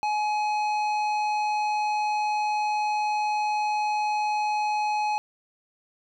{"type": "tone with tanh clipping", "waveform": "triangle", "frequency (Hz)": 844, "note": "G#5", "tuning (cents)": 28, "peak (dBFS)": -25, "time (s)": [0.03, 5.18], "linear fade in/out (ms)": 0, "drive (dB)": 16, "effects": []}